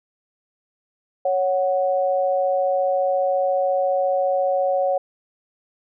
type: tone pair together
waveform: sine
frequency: 554.4 / 740 Hz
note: C#5 / F#5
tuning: 0 / 0 cents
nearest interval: perfect fourth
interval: 500 cents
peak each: -19 / -22 dBFS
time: 1.25-4.98 s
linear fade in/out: 5 ms
effects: none